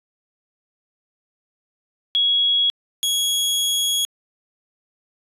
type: tone pair in turn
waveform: sine / sawtooth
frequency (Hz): 3330 / 3330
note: G#7 / G#7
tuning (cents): +4 / +4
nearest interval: unison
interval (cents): 0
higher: neither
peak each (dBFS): -15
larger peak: neither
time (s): 2.15-2.7 / 3.03-4.05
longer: second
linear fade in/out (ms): 0
effects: resampled to 32000 Hz